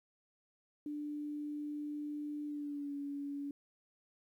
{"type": "tone with pitch glide", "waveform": "sine", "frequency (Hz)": [295.7, 283.8], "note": ["D4", "C#4"], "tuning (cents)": [12, 41], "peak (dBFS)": -38, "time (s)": [0.86, 3.51], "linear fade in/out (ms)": 2, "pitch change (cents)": -71, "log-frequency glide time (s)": [2.46, 2.94], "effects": ["12-bit"]}